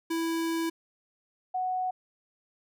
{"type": "tone pair in turn", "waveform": ["square", "sine"], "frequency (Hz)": [329.6, 739.9], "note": ["E4", "F#5"], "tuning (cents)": [0, 0], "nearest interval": "octave + major second", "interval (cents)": 1400, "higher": "second", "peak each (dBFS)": [-28, -27], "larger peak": "second", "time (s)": [[0.1, 0.7], [1.54, 1.91]], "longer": "first", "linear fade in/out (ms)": 10, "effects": []}